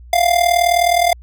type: tone with amplitude modulation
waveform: square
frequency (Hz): 698.5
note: F5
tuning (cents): 0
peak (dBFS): -9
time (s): 0.13-1.13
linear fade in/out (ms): 2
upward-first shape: sine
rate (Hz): 39.5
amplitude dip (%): 75
effects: added 60 Hz sine -36 dBFS peak until 1.22 s